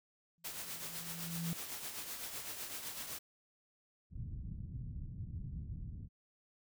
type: tone with exponential growth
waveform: sine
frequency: 167.5 Hz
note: E3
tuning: 28 cents sharp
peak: -34 dBFS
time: 0.38-1.53 s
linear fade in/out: 0 ms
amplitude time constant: 250 ms
type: noise with tremolo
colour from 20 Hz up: white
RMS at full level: -42 dBFS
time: 0.44-3.19 s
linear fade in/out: 10 ms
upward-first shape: triangle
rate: 7.9 Hz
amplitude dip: 55%
type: low-pass noise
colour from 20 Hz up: white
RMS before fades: -44 dBFS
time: 4.1-6.09 s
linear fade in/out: 50 ms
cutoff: 150 Hz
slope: 24 dB/octave
effects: none